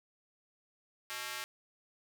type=tone with high-pass filter; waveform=square; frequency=123.8 Hz; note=B2; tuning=5 cents sharp; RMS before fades=-41 dBFS; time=1.1-1.44 s; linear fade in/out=0 ms; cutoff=1600 Hz; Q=0.87; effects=none